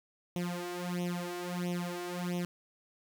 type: tone with flanger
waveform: sawtooth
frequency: 176.6 Hz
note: F3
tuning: 20 cents sharp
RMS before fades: -36 dBFS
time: 0.36-2.45 s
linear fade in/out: 0 ms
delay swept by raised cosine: 0.32 to 2.72 ms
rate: 1.5 Hz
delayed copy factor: +0.95
effects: none